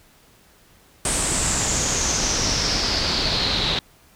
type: noise with low-pass filter sweep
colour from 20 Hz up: pink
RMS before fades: -22 dBFS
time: 1.05-3.79 s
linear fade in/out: 2 ms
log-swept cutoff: 8700 to 3800 Hz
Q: 6.3
effects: pink hiss -54 dBFS RMS until 4.15 s